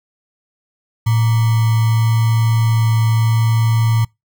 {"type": "tone with sample-and-hold", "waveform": "sine", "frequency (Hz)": 112.6, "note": "A2", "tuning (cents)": 40, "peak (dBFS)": -11, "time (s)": [1.06, 4.05], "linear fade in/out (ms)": 10, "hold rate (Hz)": 1050, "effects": ["noise-tail reverb RT60 0.2 s tail -26 dB re dry"]}